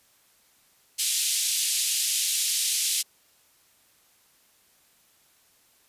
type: band-pass noise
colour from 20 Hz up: white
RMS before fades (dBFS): -26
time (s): 0.98-3.03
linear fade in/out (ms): 20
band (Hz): 2800 to 11000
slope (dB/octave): 24
effects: white hiss -62 dBFS RMS until 5.88 s + resampled to 32000 Hz